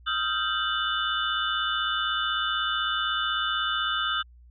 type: tone cluster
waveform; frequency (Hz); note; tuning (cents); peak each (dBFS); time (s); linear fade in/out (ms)
sine; 1258 / 1374 / 1564 / 2967 / 3553; D#6 / F6 / G6 / F#7 / A7; +19 / -29 / -4 / +4 / +16; -31; 0.06-4.23; 20
effects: added 60 Hz sine -49 dBFS peak until 4.5 s